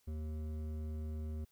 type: tone with hard clipping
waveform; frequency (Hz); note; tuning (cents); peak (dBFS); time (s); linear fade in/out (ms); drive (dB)
sine; 77.4; D#2; -9; -40; 0.07-1.45; 10; 11
effects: white hiss -74 dBFS RMS until 1.51 s